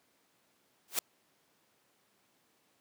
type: noise with exponential growth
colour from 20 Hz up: white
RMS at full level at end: -26 dBFS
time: 0.88-0.99 s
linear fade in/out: 2 ms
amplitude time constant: 22 ms
effects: pink hiss -71 dBFS RMS until 2.8 s + high-pass 200 Hz 12 dB/octave